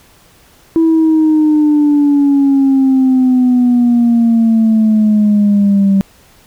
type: exponential sweep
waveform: sine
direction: down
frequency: 328.4 to 194.2 Hz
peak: -5 dBFS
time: 0.76-6.01 s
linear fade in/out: 0 ms
effects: tanh soft clip ceiling -4 dBFS + pink hiss -46 dBFS RMS until 6.46 s